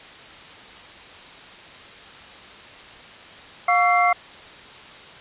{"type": "tone cluster", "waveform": "sine", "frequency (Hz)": [709, 1130, 1350, 2099], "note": ["F5", "C#6", "E6", "C7"], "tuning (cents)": [26, 33, 41, 5], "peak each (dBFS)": [-18, -21, -25, -21], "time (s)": [3.68, 4.13], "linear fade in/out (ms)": 5, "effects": ["white hiss -42 dBFS RMS until 5.2 s", "resampled to 8000 Hz"]}